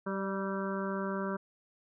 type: harmonic tone with a mistuned harmonic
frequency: 194 Hz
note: G3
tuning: 18 cents flat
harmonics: 1 / 2 / 3 / 5 / 6 / 7 / 8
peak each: -35 / -38 / -40 / -42 / -43 / -43 / -44 dBFS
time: 0.06-1.37 s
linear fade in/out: 10 ms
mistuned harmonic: 3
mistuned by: +21 cents
effects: none